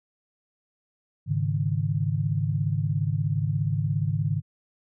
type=chord; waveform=sine; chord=Ab suspended fourth; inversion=none; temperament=equal; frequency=103.83 / 138.59 / 155.56 Hz; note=Ab2 / Db3 / Eb3; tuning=0 / 0 / 0 cents; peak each=-27 dBFS; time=1.26-4.42 s; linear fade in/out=50 ms; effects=none